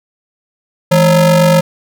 square ring-modulated tone, 188 Hz, F#3, 28 cents sharp, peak -4 dBFS, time 0.91-1.61 s, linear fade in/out 10 ms, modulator 352 Hz, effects none

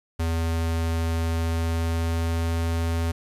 square tone with pitch glide, 82.4 to 83.12 Hz, E2 to E2, 0 to +15 cents, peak -23 dBFS, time 0.19-3.12 s, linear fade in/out 10 ms, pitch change +15 cents, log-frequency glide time 1.25-2.59 s, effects resampled to 32000 Hz + 9-bit

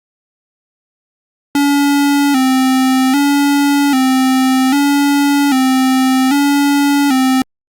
square tone with vibrato, 272.4 Hz, C#4, 30 cents flat, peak -10 dBFS, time 1.55-7.42 s, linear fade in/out 2 ms, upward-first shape square, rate 0.63 Hz, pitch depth 75 cents each way, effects Opus 48 kbps

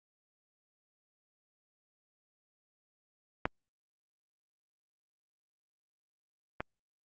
clicks, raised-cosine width 0.5 ms, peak -13 / -19 dBFS, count 2, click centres 3.455 / 6.605 s, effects Opus 48 kbps

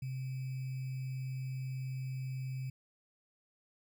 sine tone with sample-and-hold, 130.81 Hz, C3, in tune, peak -36 dBFS, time 0.02-2.7 s, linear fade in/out 5 ms, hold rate 2450 Hz, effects none

